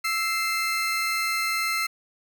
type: tone pair together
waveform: 30% pulse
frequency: 1318.5 / 2093 Hz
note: E6 / C7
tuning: 0 / 0 cents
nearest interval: minor sixth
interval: 800 cents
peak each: -25 / -23 dBFS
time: 0.04-1.87 s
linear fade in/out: 10 ms
effects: none